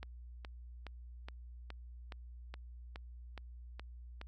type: click train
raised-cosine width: 0.3 ms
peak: -30 dBFS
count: 11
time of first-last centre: 0.03-4.214 s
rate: 2.39 Hz
effects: added 60 Hz sine -48 dBFS peak until 4.27 s